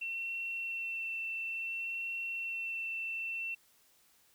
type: tone with vibrato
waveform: sine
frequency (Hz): 2700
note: E7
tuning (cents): +41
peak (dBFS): -35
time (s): 0.01-3.55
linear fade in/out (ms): 10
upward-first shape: sine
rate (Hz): 0.58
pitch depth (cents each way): 12
effects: white hiss -67 dBFS RMS until 4.34 s